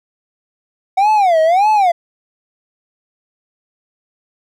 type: tone with vibrato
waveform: triangle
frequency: 740 Hz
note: F#5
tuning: in tune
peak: -7 dBFS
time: 0.97-1.92 s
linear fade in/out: 10 ms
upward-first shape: sine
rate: 1.7 Hz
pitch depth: 270 cents each way
effects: none